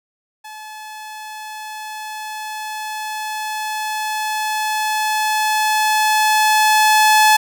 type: tone with level ramp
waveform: sawtooth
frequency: 860 Hz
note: A5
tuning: 40 cents flat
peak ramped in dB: -29 to -5 dBFS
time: 0.44-7.37 s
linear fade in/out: 10 ms
effects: none